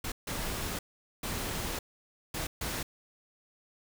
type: noise bursts at uneven times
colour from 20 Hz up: pink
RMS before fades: -35 dBFS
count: 5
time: 0.04-0.12 / 0.27-0.79 / 1.23-1.79 / 2.34-2.47 / 2.61-2.83 s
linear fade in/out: 5 ms
effects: none